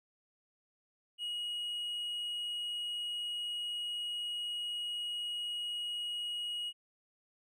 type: tone with tanh clipping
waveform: triangle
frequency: 2896 Hz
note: F#7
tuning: 38 cents flat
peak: -36 dBFS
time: 1.18-6.73 s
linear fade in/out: 50 ms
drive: 7 dB
effects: none

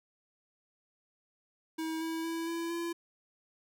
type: tone with pitch steps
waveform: square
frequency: 320.9 / 325.4 / 329.9 / 334.5 / 339.2 Hz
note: E4 / E4 / E4 / E4 / E4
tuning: -46 / -22 / +1 / +25 / +50 cents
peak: -34 dBFS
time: 1.78-2.93 s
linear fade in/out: 10 ms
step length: 230 ms
effects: none

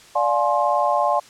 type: chord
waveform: sine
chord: D half-diminished seventh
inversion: none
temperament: just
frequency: 587.3 / 704.8 / 845.8 / 1057.2 Hz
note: D5 / F5 / Ab5 / C6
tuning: 0 / +16 / +31 / +18 cents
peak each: -22 dBFS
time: 0.15-1.2 s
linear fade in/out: 10 ms
effects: white hiss -47 dBFS RMS until 1.29 s + low-pass 8000 Hz 12 dB/octave

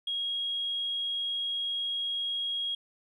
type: tone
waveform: triangle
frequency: 3286 Hz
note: G#7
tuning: 19 cents flat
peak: -26 dBFS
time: 0.07-2.75 s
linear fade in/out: 5 ms
effects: tanh soft clip ceiling -27 dBFS + resampled to 24000 Hz

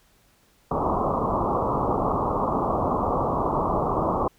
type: low-pass noise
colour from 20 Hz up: white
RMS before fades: -24 dBFS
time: 0.71-4.28 s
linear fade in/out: 5 ms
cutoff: 1200 Hz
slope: 96 dB/octave
effects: pink hiss -61 dBFS RMS until 4.38 s

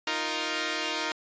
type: chord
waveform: 5% pulse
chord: Eb suspended second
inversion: none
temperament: equal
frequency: 311.1 / 349.2 / 466.2 Hz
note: Eb4 / F4 / Bb4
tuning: 0 / 0 / 0 cents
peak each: -20 / -22 / -22 dBFS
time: 0.07-1.12 s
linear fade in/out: 2 ms
effects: resampled to 16000 Hz

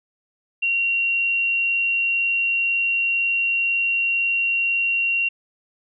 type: tone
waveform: sine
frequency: 2751 Hz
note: F7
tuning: 27 cents flat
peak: -18 dBFS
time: 0.62-5.29 s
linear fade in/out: 10 ms
effects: none

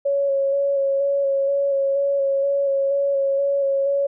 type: tone with vibrato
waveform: sine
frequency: 554.4 Hz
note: C#5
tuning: in tune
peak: -17 dBFS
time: 0.05-4.07 s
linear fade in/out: 10 ms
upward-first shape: square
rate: 2.1 Hz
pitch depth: 16 cents each way
effects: none

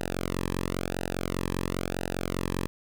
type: tone with flanger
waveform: sawtooth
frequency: 45 Hz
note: F#1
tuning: 47 cents flat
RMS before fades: -31 dBFS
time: 0-2.67 s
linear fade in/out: 0 ms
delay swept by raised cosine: 0.9 to 1.41 ms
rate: 0.98 Hz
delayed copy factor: -0.95
effects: none

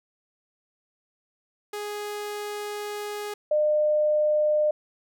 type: tone pair in turn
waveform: sawtooth / sine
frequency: 415.3 / 604.4 Hz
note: G#4 / D5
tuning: 0 / +50 cents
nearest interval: tritone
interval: 650 cents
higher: second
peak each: -27 / -19 dBFS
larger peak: second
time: 1.73-3.34 / 3.51-4.71 s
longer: first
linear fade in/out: 5 ms
effects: none

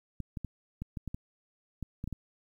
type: clicks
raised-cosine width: 5 ms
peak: -24 dBFS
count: 11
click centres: 0.203 / 0.372 / 0.447 / 0.82 / 0.972 / 1.077 / 1.145 / 1.827 / 2.041 / 2.076 / 2.127 s
effects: 10-bit

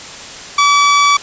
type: tone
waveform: sawtooth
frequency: 1147 Hz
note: D6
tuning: 41 cents flat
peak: -4 dBFS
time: 0.58-1.17 s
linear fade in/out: 5 ms
effects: white hiss -30 dBFS RMS until 1.22 s + resampled to 16000 Hz

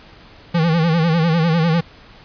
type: tone with vibrato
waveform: square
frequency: 164.8 Hz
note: E3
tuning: in tune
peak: -14 dBFS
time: 0.54-1.81 s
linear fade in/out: 10 ms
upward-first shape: sine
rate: 10 Hz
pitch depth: 91 cents each way
effects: pink hiss -44 dBFS RMS until 2.24 s + resampled to 11025 Hz

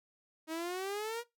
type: exponential sweep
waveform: sawtooth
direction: up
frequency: 313.1 to 481.2 Hz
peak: -32 dBFS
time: 0.47-1.24 s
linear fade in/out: 50 ms
effects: noise-tail reverb RT60 0.2 s tail -21 dB re dry

